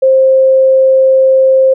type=tone; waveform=sine; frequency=528 Hz; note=C5; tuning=16 cents sharp; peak=-4 dBFS; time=0.02-1.74 s; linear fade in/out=10 ms; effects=none